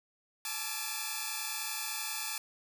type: tone cluster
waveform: 5% pulse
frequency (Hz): 849 / 879 / 1166 / 1339 / 2385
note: G#5 / A5 / D6 / E6 / D7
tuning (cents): +38 / -2 / -13 / +27 / +26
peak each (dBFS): -30 / -29 / -31 / -32 / -30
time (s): 0.45-2.38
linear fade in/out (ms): 2
effects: none